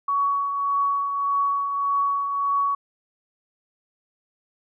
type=tone with tremolo; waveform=sine; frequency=1123 Hz; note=C#6; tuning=22 cents sharp; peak=-18 dBFS; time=0.08-2.75 s; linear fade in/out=5 ms; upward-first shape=triangle; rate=1.7 Hz; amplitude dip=50%; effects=none